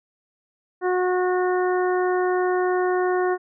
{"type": "harmonic tone", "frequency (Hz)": 364.6, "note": "F#4", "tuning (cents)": -25, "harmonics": [1, 2, 3, 4, 5], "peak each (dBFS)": [-20, -26, -30, -32, -34], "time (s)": [0.81, 3.38], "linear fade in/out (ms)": 50, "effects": []}